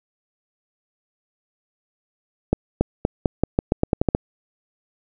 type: accelerating click train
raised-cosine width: 2 ms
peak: -3 dBFS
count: 12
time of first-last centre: 2.53-4.149 s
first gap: 280 ms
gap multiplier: 0.86
effects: none